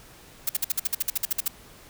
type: noise bursts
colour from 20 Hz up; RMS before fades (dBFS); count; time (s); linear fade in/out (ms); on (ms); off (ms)
blue; -24; 14; 0.47-1.481; 5; 23; 53
effects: pink hiss -50 dBFS RMS until 1.89 s